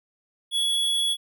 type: tone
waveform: square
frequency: 3373 Hz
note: G#7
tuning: 26 cents sharp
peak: -22 dBFS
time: 0.51-1.17 s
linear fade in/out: 50 ms
effects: none